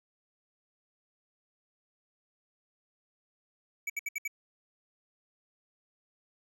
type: tone bursts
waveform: square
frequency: 2285 Hz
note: D7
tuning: 48 cents flat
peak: -32 dBFS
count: 5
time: 3.87-4.278 s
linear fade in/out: 5 ms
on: 28 ms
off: 67 ms
effects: none